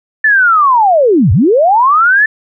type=linear two-way sweep; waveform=sine; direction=down then up; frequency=1779 to 77.7 to 1779 Hz; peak=-5 dBFS; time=0.24-2.26 s; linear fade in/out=5 ms; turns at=1.32 s; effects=none